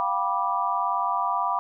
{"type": "chord", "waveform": "sine", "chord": "G dominant seventh", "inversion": "third", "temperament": "just", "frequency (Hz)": [705.6, 784, 980, 1176], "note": ["F5", "G5", "B5", "D6"], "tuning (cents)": [18, 0, -14, 2], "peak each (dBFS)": [-30, -30, -26, -27], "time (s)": [0, 1.59], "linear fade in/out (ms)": 0, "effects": []}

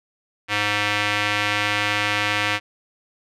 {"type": "tone with band-pass filter", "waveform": "square", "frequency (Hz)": 103.83, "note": "G#2", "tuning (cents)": 0, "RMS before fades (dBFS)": -22, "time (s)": [0.48, 2.6], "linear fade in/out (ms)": 50, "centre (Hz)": 2300, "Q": 1.6, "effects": []}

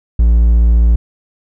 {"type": "tone", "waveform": "triangle", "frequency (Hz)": 57.4, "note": "A#1", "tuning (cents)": -26, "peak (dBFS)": -4, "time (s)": [0.19, 0.96], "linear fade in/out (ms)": 5, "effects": []}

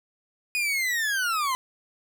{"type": "linear sweep", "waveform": "40% pulse", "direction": "down", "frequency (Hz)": [2489, 1000], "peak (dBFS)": -23, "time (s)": [0.55, 1.55], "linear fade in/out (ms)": 0, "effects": []}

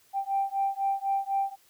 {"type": "beating tone pair", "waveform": "sine", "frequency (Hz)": [784, 788], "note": ["G5", "G5"], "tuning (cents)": [0, 9], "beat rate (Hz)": 4, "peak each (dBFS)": -28, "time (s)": [0.13, 1.56], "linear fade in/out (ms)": 50, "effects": ["tanh soft clip ceiling -18 dBFS", "white hiss -62 dBFS RMS until 1.69 s"]}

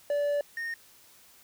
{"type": "tone pair in turn", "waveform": "triangle", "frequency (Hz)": [579, 1842.6], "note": ["D5", "A#6"], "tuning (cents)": [-25, -21], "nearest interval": "octave + minor sixth", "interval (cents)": 2004, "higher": "second", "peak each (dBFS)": [-23, -30], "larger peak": "first", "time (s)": [[0.1, 0.41], [0.57, 0.74]], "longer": "first", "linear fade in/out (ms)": 2, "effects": ["white hiss -57 dBFS RMS until 1.43 s"]}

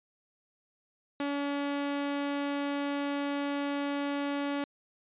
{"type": "tone", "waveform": "sawtooth", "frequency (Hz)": 284.3, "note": "C#4", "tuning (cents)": 44, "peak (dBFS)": -26, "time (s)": [1.2, 4.64], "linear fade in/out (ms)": 2, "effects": ["resampled to 8000 Hz"]}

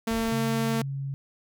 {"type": "tone", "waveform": "sawtooth", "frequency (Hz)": 226.2, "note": "A3", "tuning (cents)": 48, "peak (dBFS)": -21, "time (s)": [0.07, 0.82], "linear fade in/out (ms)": 5}
{"type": "noise", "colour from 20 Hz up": "brown", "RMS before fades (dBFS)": -39, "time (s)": [0.1, 0.32], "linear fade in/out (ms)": 10}
{"type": "tone with pitch glide", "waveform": "sine", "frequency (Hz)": [136.6, 137.55], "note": ["C#3", "C#3"], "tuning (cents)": [-25, -13], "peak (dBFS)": -29, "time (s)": [0.32, 1.14], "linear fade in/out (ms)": 0, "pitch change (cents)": 12, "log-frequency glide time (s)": [0.52, 0.65]}
{"effects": []}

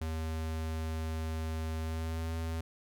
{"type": "tone with pitch glide", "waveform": "square", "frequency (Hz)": [80, 81.63], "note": ["D#2", "E2"], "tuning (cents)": [49, -16], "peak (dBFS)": -34, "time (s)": [0.01, 2.61], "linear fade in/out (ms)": 5, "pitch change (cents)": 35, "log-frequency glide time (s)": [1.8, 2.27], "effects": []}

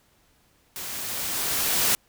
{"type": "noise with level ramp", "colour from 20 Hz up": "white", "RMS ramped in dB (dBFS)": [-35, -21], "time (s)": [0.76, 1.95], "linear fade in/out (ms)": 0, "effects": ["pink hiss -63 dBFS RMS until 2.08 s"]}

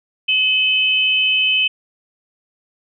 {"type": "tone pair together", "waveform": "sine", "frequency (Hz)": [2572, 3038], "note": ["E7", "F#7"], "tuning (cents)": [-43, 45], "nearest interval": "minor third", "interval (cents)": 288, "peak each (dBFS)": -16, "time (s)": [0.28, 1.68], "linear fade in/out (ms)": 10, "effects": []}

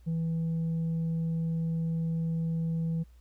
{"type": "tone with tanh clipping", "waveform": "sine", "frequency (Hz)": 164, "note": "E3", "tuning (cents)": -9, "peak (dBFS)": -28, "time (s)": [0.06, 3.04], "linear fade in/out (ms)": 20, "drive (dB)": 2, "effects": ["added 60 Hz sine -52 dBFS peak until 3.2 s", "pink hiss -70 dBFS RMS until 3.2 s"]}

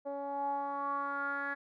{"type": "tone with low-pass filter sweep", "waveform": "10% pulse", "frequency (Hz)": 280.9, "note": "C#4", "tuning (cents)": 23, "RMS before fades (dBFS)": -36, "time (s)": [0.05, 1.55], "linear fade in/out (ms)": 20, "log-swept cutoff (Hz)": [640, 1700], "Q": 6.8, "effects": []}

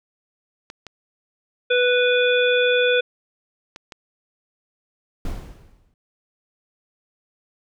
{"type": "clicks", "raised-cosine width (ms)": 0.2, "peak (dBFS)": -20, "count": 4, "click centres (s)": [0.701, 0.867, 3.761, 3.922]}
{"type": "harmonic tone", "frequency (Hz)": 493.9, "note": "B4", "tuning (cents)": 0, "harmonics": [1, 3, 5, 7], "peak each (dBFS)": [-17, -22, -24, -25], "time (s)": [1.7, 3.01], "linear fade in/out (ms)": 10}
{"type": "noise with exponential decay", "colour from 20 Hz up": "brown", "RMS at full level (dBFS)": -25, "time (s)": [5.25, 5.94], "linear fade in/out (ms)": 2, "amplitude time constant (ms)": 150}
{"effects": []}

